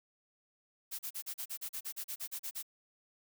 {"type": "noise bursts", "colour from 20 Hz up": "blue", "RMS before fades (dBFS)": -40, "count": 15, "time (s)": [0.91, 2.628], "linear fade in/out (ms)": 20, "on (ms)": 80, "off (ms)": 37, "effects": []}